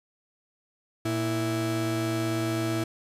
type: tone pair together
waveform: 35% pulse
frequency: 115.86 / 329.6 Hz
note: A#2 / E4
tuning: -10 / 0 cents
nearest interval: octave + tritone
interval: 1810 cents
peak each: -28 / -26 dBFS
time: 1.05-2.84 s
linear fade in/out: 5 ms
effects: resampled to 32000 Hz